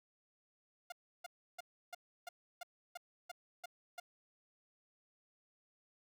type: tone bursts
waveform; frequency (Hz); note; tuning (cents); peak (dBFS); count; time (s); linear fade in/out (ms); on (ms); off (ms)
sawtooth; 706; F5; +19; -40; 10; 0.9-4; 5; 22; 320
effects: none